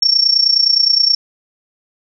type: tone with amplitude modulation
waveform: sine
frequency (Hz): 5470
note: F8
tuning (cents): -37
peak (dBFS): -6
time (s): 0.02-1.15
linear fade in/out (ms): 5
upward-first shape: sine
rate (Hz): 29.6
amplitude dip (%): 80
effects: none